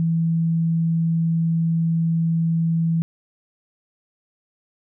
sine tone, 164.81 Hz, E3, in tune, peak -17 dBFS, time 0-3.02 s, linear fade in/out 0 ms, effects none

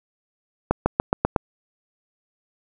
accelerating click train, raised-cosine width 1 ms, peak -3 dBFS, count 6, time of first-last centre 0.71-1.362 s, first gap 150 ms, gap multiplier 0.93, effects none

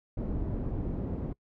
pink low-pass noise, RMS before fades -33 dBFS, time 0.17-1.33 s, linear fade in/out 5 ms, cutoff 350 Hz, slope 12 dB/octave, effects noise-tail reverb RT60 0.1 s tail -23 dB re dry

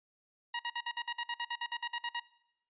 15% pulse tone bursts, 950 Hz, A#5, 33 cents sharp, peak -27 dBFS, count 16, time 0.54-2.198 s, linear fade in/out 5 ms, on 53 ms, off 54 ms, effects noise-tail reverb RT60 0.8 s tail -20 dB re dry + resampled to 8000 Hz

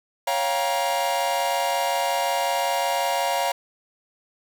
45% pulse chord, G half-diminished seventh, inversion second, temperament equal with one note detuned, 554.4 / 698.5 / 784 / 947.5 Hz, Db5 / F5 / G5 / Bb5, 0 / 0 / 0 / +28 cents, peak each -28 / -26 / -30 / -26 dBFS, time 0.27-3.52 s, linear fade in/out 5 ms, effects none

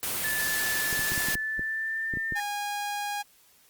white noise, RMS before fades -30 dBFS, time 0.03-1.35 s, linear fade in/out 0 ms
sine tone with pitch glide, 1742 to 1801.3 Hz, A6 to A6, -18 to +40 cents, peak -28 dBFS, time 0.24-2.4 s, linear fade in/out 2 ms, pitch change +58 cents, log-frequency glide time 1.31-2.21 s
clicks, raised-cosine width 3 ms, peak -23 dBFS, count 10, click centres 0.928 / 0.993 / 1.12 / 1.178 / 1.286 / 1.354 / 1.594 / 2.138 / 2.172 / 2.323 s
sawtooth tone, 820 Hz, G#5, 22 cents flat, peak -26 dBFS, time 2.35-3.23 s, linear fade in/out 20 ms
effects white hiss -60 dBFS RMS until 3.69 s + Opus 32 kbps

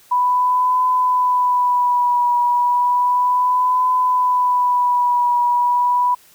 sine tone with vibrato, 987.8 Hz, B5, in tune, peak -13 dBFS, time 0.11-6.15 s, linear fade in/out 10 ms, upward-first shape triangle, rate 0.33 Hz, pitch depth 36 cents each way, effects white hiss -50 dBFS RMS until 6.34 s

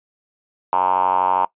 5% pulse tone with band-pass filter, 92.5 Hz, F#2, in tune, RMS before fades -18 dBFS, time 0.73-1.45 s, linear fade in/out 0 ms, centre 920 Hz, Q 7, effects noise-tail reverb RT60 0.1 s tail -20 dB re dry + resampled to 8000 Hz

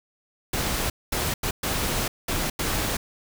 pink noise bursts at uneven times, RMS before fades -26 dBFS, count 6, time 0.53-0.9 / 1.12-1.34 / 1.43-1.51 / 1.63-2.08 / 2.28-2.5 / 2.59-2.97 s, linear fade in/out 5 ms, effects none

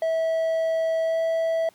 triangle tone with pitch glide, 650 to 654.5 Hz, E5 to E5, -24 to -13 cents, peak -19 dBFS, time 0.02-1.69 s, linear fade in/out 2 ms, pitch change +11 cents, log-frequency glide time 1.03-1.19 s, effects pink hiss -58 dBFS RMS until 1.74 s + high-pass 150 Hz 12 dB/octave

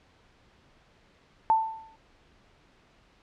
sine tone with exponential decay, 888 Hz, A5, 16 cents sharp, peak -16 dBFS, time 1.5-1.96 s, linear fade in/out 0 ms, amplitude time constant 99 ms, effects pink hiss -61 dBFS RMS until 3.22 s + low-pass 4000 Hz 12 dB/octave

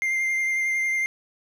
triangle tone with vibrato, 2100 Hz, C7, 6 cents sharp, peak -20 dBFS, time 0.02-1.06 s, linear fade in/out 0 ms, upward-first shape sine, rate 11 Hz, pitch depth 14 cents each way, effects none

